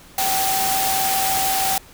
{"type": "tone in noise", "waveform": "sine", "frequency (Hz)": 771, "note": "G5", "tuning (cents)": -29, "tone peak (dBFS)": -21, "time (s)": [0.18, 1.78], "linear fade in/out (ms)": 2, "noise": "white", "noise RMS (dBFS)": -22, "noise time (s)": [0.18, 1.78], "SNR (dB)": -2, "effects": ["pink hiss -46 dBFS RMS until 1.93 s"]}